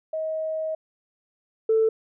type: tone pair in turn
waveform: sine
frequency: 633 / 443.3 Hz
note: D#5 / A4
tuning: +30 / +13 cents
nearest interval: tritone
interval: 617 cents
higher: first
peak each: -25 / -16 dBFS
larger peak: second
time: 0.13-0.75 / 1.69-1.89 s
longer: first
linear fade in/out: 5 ms
effects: tanh soft clip ceiling -12 dBFS